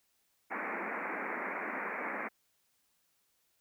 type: band-pass noise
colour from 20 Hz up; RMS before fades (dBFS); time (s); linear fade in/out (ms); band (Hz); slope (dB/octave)
white; -38; 0.5-2.29; 20; 190 to 2300; 96
effects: white hiss -75 dBFS RMS until 3.6 s